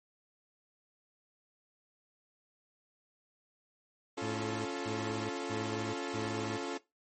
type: chord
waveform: sawtooth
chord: Db augmented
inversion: none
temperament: equal with one note detuned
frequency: 277.2 / 349.2 / 437.5 Hz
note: Db4 / F4 / A4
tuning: 0 / 0 / -10 cents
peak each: -36 dBFS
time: 4.17-6.78 s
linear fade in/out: 10 ms
type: tone bursts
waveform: 15% pulse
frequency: 108 Hz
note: A2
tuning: 32 cents flat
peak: -31 dBFS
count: 4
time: 4.21-6.58 s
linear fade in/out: 20 ms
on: 450 ms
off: 190 ms
effects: noise-tail reverb RT60 0.2 s tail -18 dB re dry + MP3 32 kbps